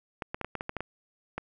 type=clicks; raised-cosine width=0.5 ms; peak=-18 dBFS; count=10; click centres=0.222 / 0.345 / 0.413 / 0.446 / 0.553 / 0.609 / 0.694 / 0.767 / 0.806 / 1.38 s; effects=none